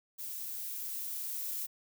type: noise with level ramp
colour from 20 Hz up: violet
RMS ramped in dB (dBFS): -41 to -37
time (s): 0.18-1.67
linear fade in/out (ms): 20
effects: none